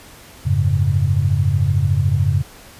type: chord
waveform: sine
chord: F# suspended second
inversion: none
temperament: equal with one note detuned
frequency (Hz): 90.23 / 103.83 / 138.59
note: F#2 / G#2 / C#3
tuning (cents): -43 / 0 / 0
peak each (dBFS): -18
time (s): 0.45-2.43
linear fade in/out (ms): 20
effects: pink hiss -42 dBFS RMS until 2.79 s + resampled to 32000 Hz